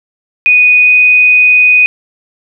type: tone pair in turn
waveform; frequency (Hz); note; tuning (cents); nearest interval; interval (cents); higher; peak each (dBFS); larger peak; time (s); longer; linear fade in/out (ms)
sine; 2480 / 2489; D#7 / D#7; -6 / 0; unison; 6; second; -3; neither; 0.46-0.86 / 0.86-1.86; second; 0
effects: none